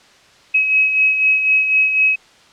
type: beating tone pair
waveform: sine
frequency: 2554 / 2558 Hz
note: D#7 / D#7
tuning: +45 / +47 cents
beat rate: 4 Hz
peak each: -12 / -21 dBFS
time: 0.54-2.16 s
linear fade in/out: 10 ms
effects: white hiss -48 dBFS RMS until 2.52 s + low-pass 5000 Hz 12 dB/octave